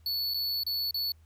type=tone with dropouts; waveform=square; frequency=4435 Hz; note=C#8; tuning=in tune; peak=-29 dBFS; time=0.06-1.12 s; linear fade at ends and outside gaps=2 ms; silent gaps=0.338-0.343 / 0.635-0.665 / 0.91-0.943 s; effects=added 80 Hz sine -55 dBFS peak until 1.25 s + pink hiss -70 dBFS RMS until 1.25 s